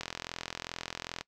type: click train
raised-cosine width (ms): 0.2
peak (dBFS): -18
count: 52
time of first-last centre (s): 0.01-1.21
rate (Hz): 42.5
effects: noise-tail reverb RT60 0.1 s tail -23 dB re dry